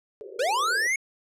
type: band-pass noise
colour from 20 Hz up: white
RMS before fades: -40 dBFS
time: 0.21-0.87 s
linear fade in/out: 0 ms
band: 370 to 530 Hz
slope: 96 dB/octave
type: linear sweep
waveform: square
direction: up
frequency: 452.8 to 2217 Hz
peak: -23 dBFS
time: 0.39-0.96 s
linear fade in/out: 5 ms
effects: low-pass 10000 Hz 12 dB/octave